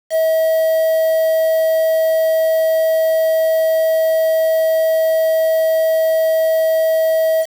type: tone with quantisation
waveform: triangle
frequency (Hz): 643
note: E5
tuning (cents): -43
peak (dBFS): -10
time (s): 0.1-7.46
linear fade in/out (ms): 50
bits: 5
effects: none